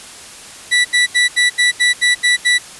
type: tone bursts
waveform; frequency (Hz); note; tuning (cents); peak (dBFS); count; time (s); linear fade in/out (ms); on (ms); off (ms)
30% pulse; 1962; B6; -12; -7; 9; 0.71-2.586; 20; 140; 77
effects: white hiss -35 dBFS RMS until 2.79 s + resampled to 24000 Hz